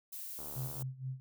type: noise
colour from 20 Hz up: violet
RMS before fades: -44 dBFS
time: 0.12-0.83 s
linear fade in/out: 10 ms
type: click train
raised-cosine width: 1 ms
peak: -36 dBFS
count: 33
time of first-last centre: 0.39-0.822 s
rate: 74 Hz
type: tone with tremolo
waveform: sine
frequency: 130.81 Hz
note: C3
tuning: in tune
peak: -35 dBFS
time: 0.56-1.2 s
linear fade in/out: 0 ms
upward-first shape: sine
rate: 4.3 Hz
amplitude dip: 85%
effects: none